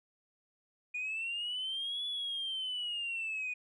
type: linear two-way sweep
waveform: sine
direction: up then down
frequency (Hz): 2440 to 3434 to 2462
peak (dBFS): -33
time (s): 0.94-3.54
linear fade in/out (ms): 10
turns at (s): 2.06
effects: tanh soft clip ceiling -31 dBFS